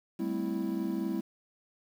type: chord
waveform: triangle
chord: A minor seventh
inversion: third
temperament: equal with one note detuned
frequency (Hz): 196 / 220 / 257.7 / 329.6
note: G3 / A3 / C4 / E4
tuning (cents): 0 / 0 / -26 / 0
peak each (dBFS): -33 / -35 / -35 / -32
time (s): 0.19-1.21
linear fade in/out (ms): 10
effects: 9-bit